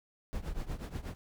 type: noise with tremolo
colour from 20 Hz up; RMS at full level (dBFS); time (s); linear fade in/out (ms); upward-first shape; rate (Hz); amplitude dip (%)
brown; -34; 0.33-1.15; 0; triangle; 8.3; 90
effects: none